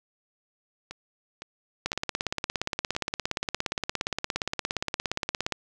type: two click trains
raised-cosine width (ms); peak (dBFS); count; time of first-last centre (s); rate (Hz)
0.2; -21 / -10; 5 / 64; 0.91-2.951 / 1.86-5.523; 1.96 / 17.2
effects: none